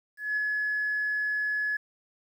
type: tone with ADSR envelope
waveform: sine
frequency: 1700 Hz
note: G#6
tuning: 40 cents sharp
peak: -23 dBFS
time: 0.17-1.77 s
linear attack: 200 ms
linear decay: 9 ms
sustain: -2 dB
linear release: 7 ms
effects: tanh soft clip ceiling -21 dBFS + 10-bit